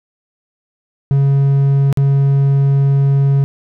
triangle tone with dropouts, 138.59 Hz, C#3, in tune, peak -7 dBFS, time 1.11-3.44 s, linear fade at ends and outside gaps 0 ms, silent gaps 1.927-1.973 s, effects none

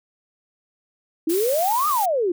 sine exponential two-way sweep, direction up then down, 308.9 to 1259 to 333.5 Hz, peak -18 dBFS, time 1.27-2.32 s, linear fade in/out 5 ms, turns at 1.88 s
blue noise, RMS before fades -29 dBFS, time 1.29-2.06 s, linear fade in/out 10 ms
effects none

